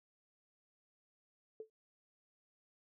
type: tone with exponential decay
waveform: sine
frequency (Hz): 438.5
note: A4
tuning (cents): -6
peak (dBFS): -40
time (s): 1.6-1.7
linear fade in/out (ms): 2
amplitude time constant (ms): 20
effects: none